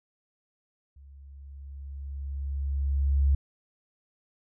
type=tone with level ramp; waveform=sine; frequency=69.3 Hz; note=C#2; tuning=in tune; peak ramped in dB=-48 to -18 dBFS; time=0.96-3.35 s; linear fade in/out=5 ms; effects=none